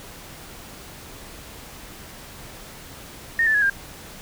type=tone with pitch steps; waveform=sine; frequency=1839 / 1756 / 1676.7 / 1600.9 Hz; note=A#6 / A6 / G#6 / G6; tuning=-24 / -4 / +16 / +36 cents; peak=-16 dBFS; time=3.39-3.698 s; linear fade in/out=2 ms; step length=77 ms; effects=pink hiss -41 dBFS RMS until 4.21 s